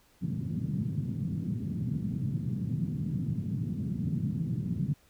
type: band-pass noise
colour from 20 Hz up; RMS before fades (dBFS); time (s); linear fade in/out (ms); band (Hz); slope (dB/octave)
pink; -32; 0.21-4.94; 20; 120 to 200; 24
effects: pink hiss -64 dBFS RMS until 5.09 s